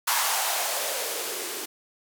violet noise with band-pass filter sweep, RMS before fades -28 dBFS, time 0.07-1.66 s, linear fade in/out 10 ms, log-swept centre 1000 to 320 Hz, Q 3.7, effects none

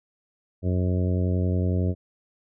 harmonic tone, 91 Hz, F#2, 28 cents flat, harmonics 1 / 2 / 3 / 4 / 5 / 6 / 7, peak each -22 / -28 / -32 / -34 / -36 / -38 / -39 dBFS, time 0.62-1.95 s, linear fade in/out 50 ms, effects none

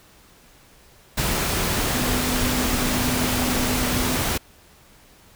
sine tone in noise, 249.5 Hz, B3, 18 cents sharp, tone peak -26 dBFS, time 1.94-4.16 s, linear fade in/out 10 ms, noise pink, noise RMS -23 dBFS, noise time 1.17-4.38 s, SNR -6 dB, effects pink hiss -52 dBFS RMS until 5.35 s

